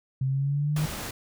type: linear sweep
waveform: sine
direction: up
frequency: 130.81 to 154 Hz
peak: -23 dBFS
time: 0.21-0.86 s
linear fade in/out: 5 ms
type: noise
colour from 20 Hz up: pink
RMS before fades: -35 dBFS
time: 0.76-1.11 s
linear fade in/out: 5 ms
effects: none